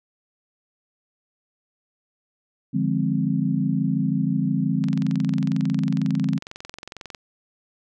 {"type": "chord", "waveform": "sine", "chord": "D half-diminished seventh", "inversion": "none", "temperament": "equal with one note detuned", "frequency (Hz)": [148.8, 174.61, 207.7, 261.6], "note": ["D3", "F3", "Ab3", "C4"], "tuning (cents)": [23, 0, 0, 0], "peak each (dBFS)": -25, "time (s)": [2.73, 6.39], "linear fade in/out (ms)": 20}
{"type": "click train", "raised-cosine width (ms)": 0.2, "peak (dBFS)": -19, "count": 52, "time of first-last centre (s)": [4.84, 7.148], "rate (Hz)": 22.1}
{"effects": []}